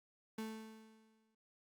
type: tone with exponential decay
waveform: 35% pulse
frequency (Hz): 220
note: A3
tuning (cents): 0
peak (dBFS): -38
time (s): 0.38-1.35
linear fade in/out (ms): 5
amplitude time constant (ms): 210
effects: Opus 48 kbps